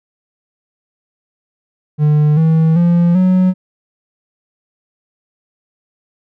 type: tone with pitch steps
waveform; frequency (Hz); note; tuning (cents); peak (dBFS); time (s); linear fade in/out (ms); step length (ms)
triangle; 150 / 160.77 / 172.3 / 184.67; D3 / E3 / F3 / F#3; +37 / -43 / -23 / -3; -6; 1.98-3.54; 50; 390
effects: none